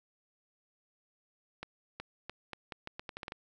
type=accelerating click train; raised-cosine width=0.3 ms; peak=-24 dBFS; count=12; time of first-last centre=1.63-3.321 s; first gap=370 ms; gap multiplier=0.8; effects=none